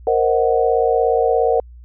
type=chord; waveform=sine; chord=C half-diminished seventh; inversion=third; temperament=equal; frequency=466.2 / 523.3 / 622.3 / 740 Hz; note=Bb4 / C5 / Eb5 / Gb5; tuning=0 / 0 / 0 / 0 cents; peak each=-16 / -20 / -22 / -19 dBFS; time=0.07-1.6 s; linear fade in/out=2 ms; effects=added 60 Hz sine -37 dBFS peak until 1.84 s